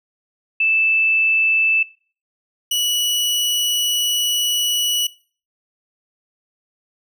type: tone pair in turn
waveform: sine / sawtooth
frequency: 2637 / 2939 Hz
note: E7 / F#7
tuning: 0 / -12 cents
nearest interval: major second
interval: 188 cents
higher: second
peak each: -14 dBFS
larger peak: neither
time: 0.6-1.83 / 2.71-5.07 s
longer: second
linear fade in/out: 5 ms
effects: noise-tail reverb RT60 0.4 s tail -20 dB re dry